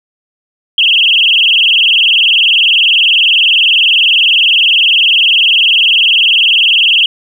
sine tone with vibrato, 2960 Hz, F#7, in tune, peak -5 dBFS, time 0.78-7.06 s, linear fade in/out 2 ms, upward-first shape sine, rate 20 Hz, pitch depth 200 cents each way, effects 7-bit

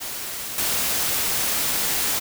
white noise with level steps, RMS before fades -31 / -23 dBFS, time 0-2.2 s, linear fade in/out 20 ms, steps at 0.58 s, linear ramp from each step 2 ms, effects none

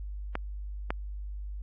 clicks, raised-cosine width 0.5 ms, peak -15 / -14 dBFS, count 2, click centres 0.354 / 0.905 s, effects added 50 Hz sine -35 dBFS peak until 1.62 s + AAC 32 kbps

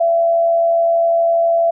sine tone with frequency modulation, 673 Hz, E5, 36 cents sharp, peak -11 dBFS, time 0-1.71 s, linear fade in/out 10 ms, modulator 87.2 Hz, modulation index 0.21, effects none

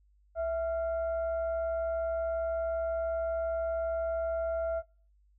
sine tone with frequency modulation, 659.3 Hz, E5, in tune, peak -28 dBFS, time 0.35-4.83 s, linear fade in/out 50 ms, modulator 722 Hz, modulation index 0.36, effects noise-tail reverb RT60 0.4 s tail -25 dB re dry + added 50 Hz sine -62 dBFS peak until 5.38 s

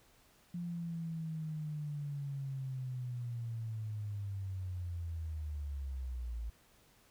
sine linear sweep, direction down, 175.1 to 55 Hz, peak -37 dBFS, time 0.54-6.5 s, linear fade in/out 5 ms, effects pink hiss -66 dBFS RMS until 7.1 s

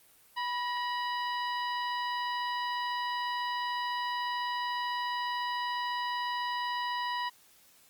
harmonic tone with a mistuned harmonic, 982 Hz, B5, 10 cents flat, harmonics 1 / 2 / 3 / 4 / 5, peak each -32 / -38 / -42 / -44 / -46 dBFS, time 0.36-7.3 s, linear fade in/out 20 ms, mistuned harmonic 2, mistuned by -61 cents, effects white hiss -61 dBFS RMS until 7.89 s + Opus 32 kbps

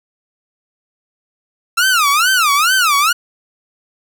sawtooth tone with vibrato, 1318.5 Hz, E6, in tune, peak -7 dBFS, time 1.77-3.13 s, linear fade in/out 10 ms, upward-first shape sine, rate 2.3 Hz, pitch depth 280 cents each way, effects none

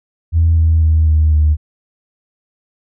sine tone with pitch steps, 82.41 / 80.81 / 79.24 / 77.69 / 76.18 Hz, E2 / E2 / D#2 / D#2 / D#2, 0 / -34 / +32 / -2 / -36 cents, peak -7 dBFS, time 0.32-1.57 s, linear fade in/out 50 ms, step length 250 ms, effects tanh soft clip ceiling -4 dBFS

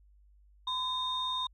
sine tone pair together, 1015 / 3677 Hz, B5 / A#7, +47 / -24 cents, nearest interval octave + minor seventh, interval 2229 cents, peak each -33 / -32 dBFS, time 0.67-1.47 s, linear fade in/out 5 ms, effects tanh soft clip ceiling -24 dBFS + added 50 Hz sine -58 dBFS peak until 1.53 s

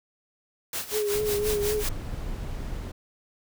white noise with tremolo, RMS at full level -30 dBFS, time 0.73-1.89 s, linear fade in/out 2 ms, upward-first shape sine, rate 5.5 Hz, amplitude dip 80%
sine tone with vibrato, 417.6 Hz, G#4, 10 cents sharp, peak -24 dBFS, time 0.91-1.84 s, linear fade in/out 50 ms, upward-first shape triangle, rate 3.9 Hz, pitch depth 48 cents each way
brown noise, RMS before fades -33 dBFS, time 1.14-2.92 s, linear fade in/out 10 ms
effects none

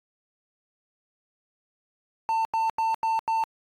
triangle tone bursts, 896 Hz, A5, 31 cents sharp, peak -20 dBFS, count 5, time 2.29-3.438 s, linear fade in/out 0 ms, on 160 ms, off 87 ms, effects AAC 48 kbps

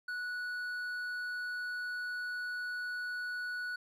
sine tone with hard clipping, 1472 Hz, F#6, 9 cents flat, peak -37 dBFS, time 0.08-3.76 s, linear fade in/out 5 ms, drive 5 dB, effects none

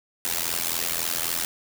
white noise with amplitude modulation, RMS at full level -23 dBFS, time 0.25-1.45 s, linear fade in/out 0 ms, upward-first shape sine, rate 83.7 Hz, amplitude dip 95%, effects none

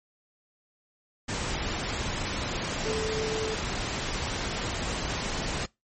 sine tone in noise, 437.6 Hz, A4, 9 cents flat, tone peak -29 dBFS, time 2.85-3.55 s, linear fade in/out 10 ms, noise pink, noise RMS -31 dBFS, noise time 1.28-5.66 s, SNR -1 dB, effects noise-tail reverb RT60 0.2 s tail -23 dB re dry + MP3 32 kbps

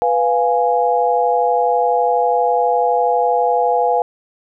sine chord, F diminished, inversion second, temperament equal, 493.9 / 698.5 / 830.6 Hz, Cb5 / F5 / Ab5, 0 / 0 / 0 cents, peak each -17 dBFS, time 0.02-4.02 s, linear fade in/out 0 ms, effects none

